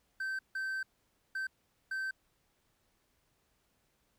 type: tone bursts at uneven times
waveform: triangle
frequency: 1550 Hz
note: G6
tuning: 20 cents flat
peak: -32 dBFS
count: 4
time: 0.2-0.39 / 0.55-0.83 / 1.35-1.47 / 1.91-2.11 s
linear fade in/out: 5 ms
effects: pink hiss -75 dBFS RMS until 4.18 s